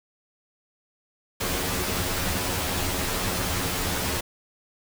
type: noise with comb filter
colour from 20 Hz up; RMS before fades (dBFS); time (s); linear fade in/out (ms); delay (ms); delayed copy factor
pink; -27; 1.4-4.21; 10; 11; +0.95
effects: none